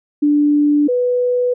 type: tone pair in turn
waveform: sine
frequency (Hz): 293.7 / 493.9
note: D4 / B4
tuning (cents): 0 / 0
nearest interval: major sixth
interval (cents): 900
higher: second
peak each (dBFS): -10 / -13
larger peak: first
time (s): 0.22-0.88 / 0.88-1.54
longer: neither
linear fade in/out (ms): 10
effects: none